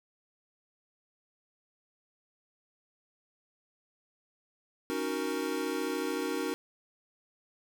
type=chord; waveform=square; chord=D# minor seventh; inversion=third; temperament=equal; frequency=277.2 / 311.1 / 370 / 466.2 Hz; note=C#4 / D#4 / F#4 / A#4; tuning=0 / 0 / 0 / 0 cents; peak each=-38 / -37 / -37 / -37 dBFS; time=4.9-6.54 s; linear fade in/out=0 ms; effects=none